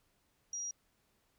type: tone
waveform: sine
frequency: 5730 Hz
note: F8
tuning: 44 cents sharp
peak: -37 dBFS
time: 0.53-0.71 s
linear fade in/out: 2 ms
effects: pink hiss -75 dBFS RMS until 1.38 s